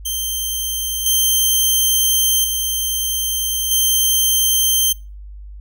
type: tone with level steps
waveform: 10% pulse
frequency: 3139 Hz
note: G7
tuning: 2 cents sharp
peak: -12 / -5 / -10 / -5 dBFS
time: 0.05-4.93 s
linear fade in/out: 10 ms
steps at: 1.06 / 2.44 / 3.71 s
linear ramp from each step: 2 ms
effects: noise-tail reverb RT60 0.3 s tail -25 dB re dry + added 50 Hz sine -32 dBFS peak until 5.6 s